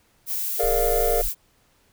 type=noise; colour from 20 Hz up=violet; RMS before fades=-27 dBFS; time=0.26-1.35 s; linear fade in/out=50 ms
type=chord; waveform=triangle; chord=Bb dominant seventh; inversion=third; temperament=equal; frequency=415.3 / 466.2 / 587.3 / 698.5 Hz; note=Ab4 / Bb4 / D5 / F5; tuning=0 / 0 / 0 / 0 cents; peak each=-26 / -22 / -25 / -24 dBFS; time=0.59-1.22 s; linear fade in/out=10 ms
type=tone; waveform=triangle; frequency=28.59 Hz; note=A#0; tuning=33 cents flat; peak=-23 dBFS; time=0.63-1.29 s; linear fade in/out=10 ms
effects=pink hiss -62 dBFS RMS until 1.92 s